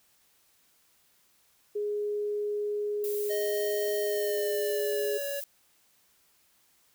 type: tone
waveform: sine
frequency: 415.3 Hz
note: G#4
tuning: in tune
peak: -28 dBFS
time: 1.75-5.18 s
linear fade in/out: 10 ms
type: noise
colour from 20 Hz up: violet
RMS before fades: -39 dBFS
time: 3.04-5.44 s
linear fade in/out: 0 ms
type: tone with pitch glide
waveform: square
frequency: 622.3 to 564.1 Hz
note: D#5 to C#5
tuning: 0 to +30 cents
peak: -33 dBFS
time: 3.29-5.41 s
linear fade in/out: 20 ms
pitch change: -170 cents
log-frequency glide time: 4.03-5.18 s
effects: white hiss -66 dBFS RMS until 6.94 s